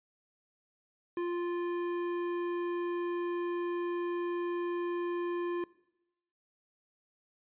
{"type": "tone with tanh clipping", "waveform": "sine", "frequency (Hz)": 348.6, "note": "F4", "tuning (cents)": -3, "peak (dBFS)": -33, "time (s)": [1.17, 5.64], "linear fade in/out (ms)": 2, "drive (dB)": 14, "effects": ["noise-tail reverb RT60 0.9 s tail -21 dB re dry", "resampled to 8000 Hz"]}